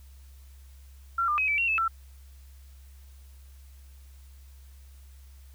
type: tone with pitch steps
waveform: sine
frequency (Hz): 1365 / 1201 / 2539 / 2312 / 2739 / 2613 / 1340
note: F6 / D6 / D#7 / D7 / F7 / E7 / E6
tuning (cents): -40 / +38 / +34 / -28 / -34 / -16 / +28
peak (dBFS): -23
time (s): 1.18-1.88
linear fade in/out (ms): 5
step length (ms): 100
effects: added 67 Hz sine -47 dBFS peak until 5.54 s + white hiss -62 dBFS RMS until 5.54 s